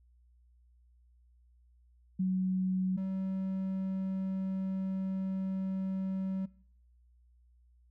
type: tone pair in turn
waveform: sine / triangle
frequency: 186.4 / 190.43 Hz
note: F#3 / G3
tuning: +13 / -50 cents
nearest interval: unison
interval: 37 cents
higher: second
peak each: -27 / -30 dBFS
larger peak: first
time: 2.19-2.97 / 2.97-6.46 s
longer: second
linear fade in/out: 10 ms
effects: noise-tail reverb RT60 0.7 s tail -23 dB re dry + added 60 Hz sine -61 dBFS peak until 7.9 s